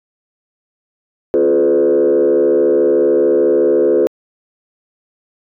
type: tone with frequency modulation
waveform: sine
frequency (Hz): 425.5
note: G#4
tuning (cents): +42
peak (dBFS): -8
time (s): 1.34-4.07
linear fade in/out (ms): 0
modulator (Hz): 73.7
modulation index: 1.4
effects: tanh soft clip ceiling -5 dBFS